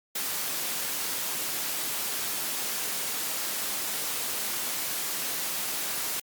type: noise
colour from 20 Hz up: white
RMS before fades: -31 dBFS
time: 0.15-6.2 s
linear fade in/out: 5 ms
effects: high-pass 150 Hz 12 dB/octave + Opus 48 kbps